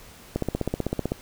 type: click train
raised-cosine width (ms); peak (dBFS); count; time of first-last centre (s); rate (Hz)
2; -11; 13; 0.36-1.119; 15.8
effects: pink hiss -48 dBFS RMS until 1.21 s